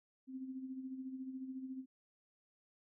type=tone with tremolo; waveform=sine; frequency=261.6 Hz; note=C4; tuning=in tune; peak=-40 dBFS; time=0.27-1.86 s; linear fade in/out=50 ms; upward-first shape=sine; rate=14 Hz; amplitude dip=55%; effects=none